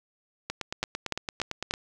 two click trains, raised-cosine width 0.2 ms, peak -10 / -14 dBFS, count 4 / 12, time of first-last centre 0.83-1.71 / 0.5-1.739 s, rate 3.41 / 8.88 Hz, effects none

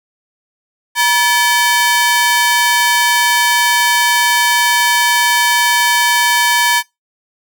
sawtooth ring-modulated tone, 1343 Hz, E6, 32 cents sharp, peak -3 dBFS, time 0.95-6.83 s, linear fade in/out 50 ms, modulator 385 Hz, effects noise-tail reverb RT60 0.2 s tail -23 dB re dry

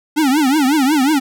square tone with vibrato, 284.1 Hz, C#4, 43 cents sharp, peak -12 dBFS, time 0.16-1.2 s, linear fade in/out 20 ms, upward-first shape triangle, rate 5.5 Hz, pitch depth 230 cents each way, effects none

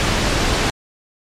pink noise, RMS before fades -17 dBFS, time 0-0.7 s, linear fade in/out 0 ms, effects low-pass 6000 Hz 12 dB/octave + MP3 64 kbps

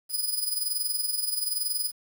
5% pulse tone with amplitude modulation, 4978 Hz, D#8, in tune, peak -17 dBFS, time 0.09-1.92 s, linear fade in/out 50 ms, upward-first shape sine, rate 21.1 Hz, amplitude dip 65%, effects 9-bit

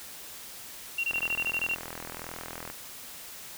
sine tone bursts, 2751 Hz, F7, 27 cents flat, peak -26 dBFS, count 10, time 0.98-1.748 s, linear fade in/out 5 ms, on 57 ms, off 22 ms
click train, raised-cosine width 0.5 ms, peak -23 dBFS, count 67, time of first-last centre 1.11-2.7 s, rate 41.5 Hz
effects white hiss -44 dBFS RMS until 3.57 s

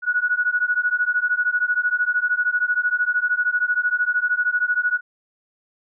sine beating tone pair, 1458 / 1471 Hz, F#6 / F#6, -26 / -11 cents, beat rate 13 Hz, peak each -21 dBFS, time 0.02-5.01 s, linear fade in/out 50 ms, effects none

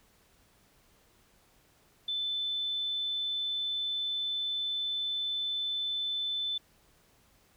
sine tone, 3520 Hz, A7, in tune, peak -30 dBFS, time 2.08-6.58 s, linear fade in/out 5 ms, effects pink hiss -65 dBFS RMS until 7.56 s

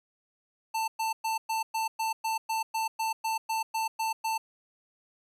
square tone bursts, 889 Hz, A5, 18 cents sharp, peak -28 dBFS, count 15, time 0.74-4.38 s, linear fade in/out 10 ms, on 140 ms, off 110 ms, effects resampled to 32000 Hz

